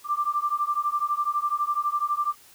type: beating tone pair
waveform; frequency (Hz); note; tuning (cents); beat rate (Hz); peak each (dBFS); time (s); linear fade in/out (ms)
sine; 1176 / 1188; D6 / D6; +2 / +20; 12; -26; 0.04-2.35; 50
effects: white hiss -53 dBFS RMS until 2.54 s